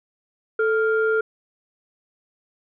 sine tone pair together, 440 / 1399 Hz, A4 / F6, 0 / +3 cents, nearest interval octave + minor sixth, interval 2003 cents, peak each -18 / -22 dBFS, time 0.59-1.21 s, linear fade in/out 5 ms, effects tanh soft clip ceiling -10 dBFS

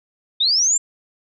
sine linear sweep, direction up, 3541 to 7459 Hz, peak -14 dBFS, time 0.4-0.78 s, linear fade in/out 10 ms, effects none

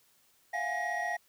triangle tone cluster, 684 / 720 / 826 / 1897 Hz, F5 / F#5 / G#5 / A#6, -36 / -47 / -10 / +30 cents, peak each -35 / -34 / -37 / -32 dBFS, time 0.53-1.17 s, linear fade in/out 10 ms, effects tanh soft clip ceiling -21 dBFS + white hiss -67 dBFS RMS until 1.28 s

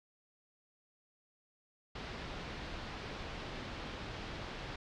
pink low-pass noise, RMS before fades -44 dBFS, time 1.95-4.76 s, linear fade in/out 5 ms, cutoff 4500 Hz, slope 24 dB/octave, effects none

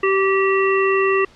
harmonic tone, 387.4 Hz, G4, 20 cents flat, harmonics 1 / 3 / 5 / 7, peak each -16 / -21 / -23 / -24 dBFS, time 0.03-1.25 s, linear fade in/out 5 ms, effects pink hiss -49 dBFS RMS until 1.35 s + low-pass 5000 Hz 12 dB/octave

